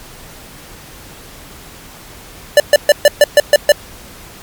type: tone bursts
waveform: square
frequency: 585 Hz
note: D5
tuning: 7 cents flat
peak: -3 dBFS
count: 8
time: 2.57-3.72 s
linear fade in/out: 2 ms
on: 30 ms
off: 130 ms
effects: pink hiss -36 dBFS RMS until 4.42 s + MP3 96 kbps